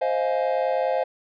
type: chord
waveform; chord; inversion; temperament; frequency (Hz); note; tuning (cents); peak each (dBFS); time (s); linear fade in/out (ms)
triangle; F minor seventh; second; just; 523.8 / 628.6 / 698.5 / 838.1; C5 / Eb5 / F5 / Ab5; +2 / +18 / 0 / +16; -22 / -25 / -25 / -28; 0.01-1.04; 10
effects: resampled to 11025 Hz